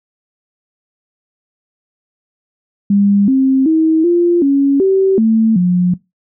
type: tone with pitch steps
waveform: sine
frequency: 201.1 / 265.6 / 319.3 / 346.7 / 277.9 / 384.5 / 222.7 / 178.9 Hz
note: G3 / C4 / D#4 / F4 / C#4 / G4 / A3 / F3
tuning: +44 / +26 / +45 / -13 / +4 / -33 / +21 / +42 cents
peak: -8 dBFS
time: 2.9-5.94 s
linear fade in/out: 5 ms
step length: 380 ms
effects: noise-tail reverb RT60 0.2 s tail -20 dB re dry